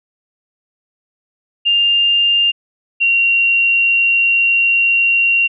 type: tone pair in turn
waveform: sine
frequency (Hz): 2801 / 2754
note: F7 / F7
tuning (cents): +4 / -25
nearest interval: unison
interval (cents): 29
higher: first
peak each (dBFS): -10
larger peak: neither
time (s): 1.65-2.52 / 3-5.48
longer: second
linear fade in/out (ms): 20
effects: none